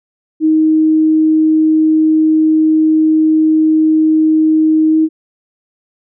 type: tone with pitch glide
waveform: sine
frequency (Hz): 313.9 to 316.3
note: D#4 to D#4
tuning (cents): +15 to +29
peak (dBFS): -7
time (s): 0.4-5.09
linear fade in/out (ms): 50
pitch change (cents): +14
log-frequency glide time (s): 4.9-4.97
effects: none